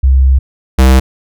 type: tone pair in turn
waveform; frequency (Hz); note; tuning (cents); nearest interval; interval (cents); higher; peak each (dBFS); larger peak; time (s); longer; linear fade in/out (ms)
sine / square; 66.1 / 65.23; C2 / C2; +18 / -5; unison; 23; first; -4; neither; 0.03-0.39 / 0.78-1; first; 10
effects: none